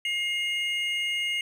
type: tone pair together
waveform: triangle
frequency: 2132 / 2855 Hz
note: C7 / F7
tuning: +32 / +37 cents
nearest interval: perfect fourth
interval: 505 cents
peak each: -27 dBFS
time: 0.05-1.41 s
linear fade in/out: 2 ms
effects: none